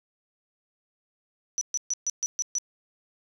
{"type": "tone bursts", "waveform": "sine", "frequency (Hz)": 5920, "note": "F#8", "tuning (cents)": 0, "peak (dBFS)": -24, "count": 7, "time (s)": [1.58, 2.584], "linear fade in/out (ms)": 0, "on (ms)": 32, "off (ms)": 130, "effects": []}